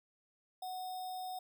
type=tone with sample-and-hold; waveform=sine; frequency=739 Hz; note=F#5; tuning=2 cents flat; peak=-39 dBFS; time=0.62-1.39 s; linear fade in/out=5 ms; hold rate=4410 Hz; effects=none